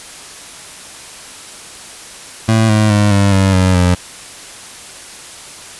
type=tone with pitch steps; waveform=25% pulse; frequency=111.5 / 107.52 / 103.67 / 99.97 / 96.4 / 92.95 / 89.63 Hz; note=A2 / A2 / G#2 / G2 / G2 / F#2 / F2; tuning=+23 / -39 / -3 / +34 / -28 / +8 / +45 cents; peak=-5 dBFS; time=2.48-3.95 s; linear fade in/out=10 ms; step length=210 ms; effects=white hiss -33 dBFS RMS until 5.79 s + resampled to 24000 Hz